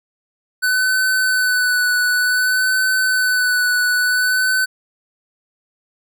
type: tone with vibrato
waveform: square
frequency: 1500 Hz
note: F#6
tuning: 23 cents sharp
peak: -15 dBFS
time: 0.62-4.66 s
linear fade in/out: 20 ms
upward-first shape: sine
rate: 0.55 Hz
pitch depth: 21 cents each way
effects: none